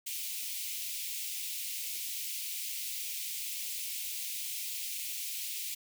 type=high-pass noise; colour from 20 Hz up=white; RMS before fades=-38 dBFS; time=0.06-5.75 s; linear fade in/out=10 ms; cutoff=2200 Hz; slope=48 dB/octave; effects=none